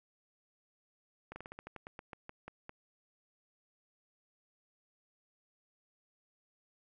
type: slowing click train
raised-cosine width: 0.5 ms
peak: -30 dBFS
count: 14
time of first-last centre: 1.32-2.694 s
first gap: 40 ms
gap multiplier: 1.15
effects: none